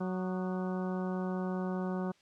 harmonic tone with a mistuned harmonic, 185 Hz, F#3, in tune, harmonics 1 / 2 / 3 / 4 / 5 / 6 / 7 / 8, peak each -33 / -39 / -43 / -45 / -47 / -49 / -50 / -51 dBFS, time 0-2.12 s, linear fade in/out 10 ms, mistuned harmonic 7, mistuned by -85 cents, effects white hiss -66 dBFS RMS until 2.21 s + low-pass 5000 Hz 12 dB/octave

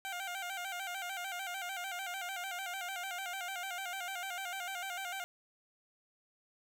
15% pulse tone with vibrato, 742 Hz, F#5, 5 cents sharp, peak -32 dBFS, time 0.05-5.24 s, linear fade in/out 0 ms, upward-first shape square, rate 6.7 Hz, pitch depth 79 cents each way, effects none

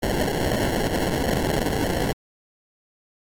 white noise with sample-and-hold, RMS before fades -23 dBFS, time 0.02-2.13 s, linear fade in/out 10 ms, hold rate 1225 Hz, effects AAC 64 kbps

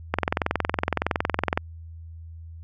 click train, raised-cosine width 0.5 ms, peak -6 dBFS, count 32, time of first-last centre 0.14-1.575 s, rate 21.6 Hz, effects added 82 Hz sine -38 dBFS peak until 2.63 s

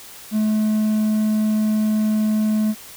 triangle tone, 215 Hz, A3, 40 cents flat, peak -14 dBFS, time 0.31-2.75 s, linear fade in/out 50 ms, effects white hiss -40 dBFS RMS until 2.96 s

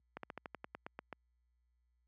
slowing click train, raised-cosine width 0.5 ms, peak -28 dBFS, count 11, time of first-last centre 0.17-1.127 s, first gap 63 ms, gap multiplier 1.09, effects added 60 Hz sine -59 dBFS peak until 2.07 s + high-pass 150 Hz 12 dB/octave

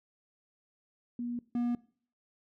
sine / triangle tone pair in turn, 240.4 / 240.4 Hz, B3 / B3, -46 / -46 cents, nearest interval unison, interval 0 cents, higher neither, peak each -33 / -26 dBFS, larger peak second, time 1.19-1.39 / 1.55-1.75 s, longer neither, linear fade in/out 2 ms, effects noise-tail reverb RT60 0.5 s tail -21 dB re dry

